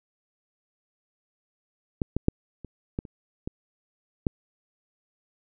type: clicks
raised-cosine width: 3 ms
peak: -12 / -12 / -6 / -26 / -15 / -29 / -18 / -10 dBFS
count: 8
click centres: 2.018 / 2.166 / 2.284 / 2.647 / 2.989 / 3.052 / 3.475 / 4.268 s
effects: none

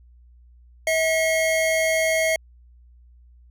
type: tone pair together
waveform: square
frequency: 643.5 / 2160 Hz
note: E5 / C#7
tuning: -42 / -45 cents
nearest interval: octave + major sixth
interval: 2097 cents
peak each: -21 / -24 dBFS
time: 0.87-2.36 s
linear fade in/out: 2 ms
effects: added 60 Hz sine -48 dBFS peak until 3.5 s + resampled to 32000 Hz

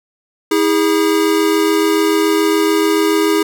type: tone pair together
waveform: square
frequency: 322.4 / 409.4 Hz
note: E4 / G#4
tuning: -38 / -25 cents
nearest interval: major third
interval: 413 cents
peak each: -15 dBFS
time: 0.51-3.43 s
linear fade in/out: 5 ms
effects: none

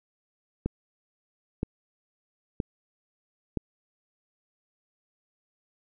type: click train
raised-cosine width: 3 ms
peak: -14 dBFS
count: 4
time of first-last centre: 0.66-3.573 s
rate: 1.03 Hz
effects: none

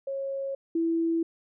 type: tone pair in turn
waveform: sine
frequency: 546 / 330.7 Hz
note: C#5 / E4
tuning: -26 / +6 cents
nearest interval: major sixth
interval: 868 cents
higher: first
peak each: -29 / -23 dBFS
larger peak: second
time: 0.07-0.55 / 0.75-1.23 s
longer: neither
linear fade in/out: 5 ms
effects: none

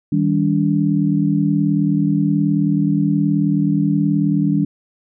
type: tone cluster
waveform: sine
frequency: 158.8 / 197.6 / 287.8 Hz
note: D#3 / G3 / D4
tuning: +36 / +14 / -35 cents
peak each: -18 dBFS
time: 0.12-4.65 s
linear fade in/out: 5 ms
effects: none

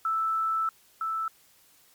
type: tone pair in turn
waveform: sine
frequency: 1318.5 / 1318.5 Hz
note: E6 / E6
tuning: 0 / 0 cents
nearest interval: unison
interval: 0 cents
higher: neither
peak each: -24 / -27 dBFS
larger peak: first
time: 0.05-0.69 / 1.01-1.28 s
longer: first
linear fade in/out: 2 ms
effects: white hiss -60 dBFS RMS until 1.94 s + MP3 96 kbps

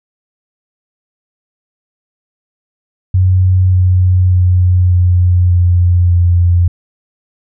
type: tone with pitch steps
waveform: sine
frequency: 92.5 / 91.49 / 90.49 / 89.5 / 88.53 / 87.56 Hz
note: F#2 / F#2 / F#2 / F2 / F2 / F2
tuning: 0 / -19 / -38 / +43 / +24 / +5 cents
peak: -6 dBFS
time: 3.14-6.68 s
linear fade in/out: 5 ms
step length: 590 ms
effects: none

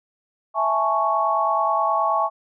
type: chord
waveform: sine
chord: A major seventh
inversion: second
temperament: equal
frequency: 659.3 / 830.6 / 880 / 1108.7 Hz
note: E5 / G#5 / A5 / C#6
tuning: 0 / 0 / 0 / 0 cents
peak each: -24 / -24 / -26 / -21 dBFS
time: 0.54-2.3 s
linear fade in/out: 50 ms
effects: none

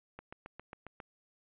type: click train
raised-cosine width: 0.5 ms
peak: -30 dBFS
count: 7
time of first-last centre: 0.19-1.002 s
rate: 7.39 Hz
effects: resampled to 8000 Hz

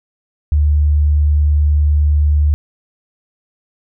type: tone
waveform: sine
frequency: 74.2 Hz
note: D2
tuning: 18 cents sharp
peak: -9 dBFS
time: 0.52-2.54 s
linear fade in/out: 0 ms
effects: none

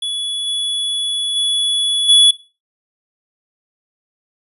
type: tone with level steps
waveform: square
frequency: 3402 Hz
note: G#7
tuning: 41 cents sharp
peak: -20 / -18 / -15 / -7 dBFS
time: 0.02-2.31 s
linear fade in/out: 5 ms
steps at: 0.46 / 1.35 / 2.08 s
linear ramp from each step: 20 ms
effects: noise-tail reverb RT60 0.3 s tail -18 dB re dry + resampled to 32000 Hz

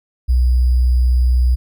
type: tone with sample-and-hold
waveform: sine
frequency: 62 Hz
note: B1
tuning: 7 cents sharp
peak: -10 dBFS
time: 0.28-1.56 s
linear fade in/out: 20 ms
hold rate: 4900 Hz
effects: none

